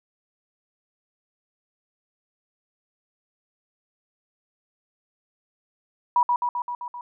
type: tone with echo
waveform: sine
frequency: 970 Hz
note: B5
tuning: 31 cents flat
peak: -15 dBFS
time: 6.16-6.23 s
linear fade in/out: 2 ms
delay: 130 ms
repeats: 6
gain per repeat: -3 dB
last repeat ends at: 7.01 s
effects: none